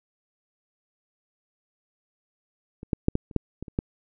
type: clicks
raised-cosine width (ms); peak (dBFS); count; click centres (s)
3; -25 / -10 / -6 / -10 / -30 / -8 / -21 / -27 / -11; 9; 2.831 / 2.932 / 3.084 / 3.154 / 3.312 / 3.363 / 3.626 / 3.682 / 3.789
effects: none